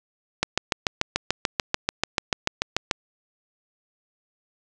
click train, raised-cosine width 0.2 ms, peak -3 dBFS, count 18, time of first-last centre 0.43-2.912 s, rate 6.85 Hz, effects resampled to 24000 Hz + 7-bit

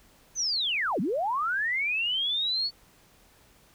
sine linear two-way sweep, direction down then up, 6310 to 161.9 to 4482 Hz, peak -25 dBFS, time 0.35-2.71 s, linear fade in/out 50 ms, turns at 1 s, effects pink hiss -59 dBFS RMS until 3.74 s

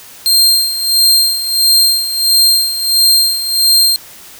sawtooth tone with tremolo, 4186 Hz, C8, in tune, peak -3 dBFS, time 0.26-3.96 s, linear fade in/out 0 ms, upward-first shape sine, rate 1.5 Hz, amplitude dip 70%, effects white hiss -36 dBFS RMS until 4.39 s

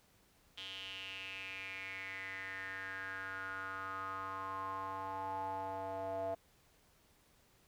square tone with band-pass filter sweep, 96 Hz, G2, 36 cents flat, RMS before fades -43 dBFS, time 0.57-6.35 s, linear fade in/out 10 ms, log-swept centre 3200 to 670 Hz, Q 6.8, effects pink hiss -69 dBFS RMS until 7.67 s

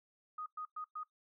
sine tone bursts, 1244.5 Hz, D#6, in tune, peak -40 dBFS, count 4, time 0.38-1.034 s, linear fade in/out 5 ms, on 81 ms, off 110 ms, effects noise-tail reverb RT60 0.1 s tail -17 dB re dry

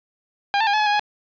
sawtooth tone with pitch steps, 806 / 889 / 811 / 855 / 847 / 825 / 835 Hz, G5 / A5 / G#5 / A5 / G#5 / G#5 / G#5, +48 / +18 / -41 / -50 / +34 / -12 / +9 cents, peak -13 dBFS, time 0.54-0.995 s, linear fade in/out 0 ms, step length 65 ms, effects resampled to 11025 Hz + 8-bit

